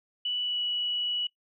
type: tone with pitch glide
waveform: sine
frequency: 2960 to 2938 Hz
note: F#7 to F#7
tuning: 0 to -13 cents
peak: -27 dBFS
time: 0.25-1.27 s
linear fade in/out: 5 ms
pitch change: -13 cents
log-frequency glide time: 0.42-0.6 s
effects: noise-tail reverb RT60 0.1 s tail -20 dB re dry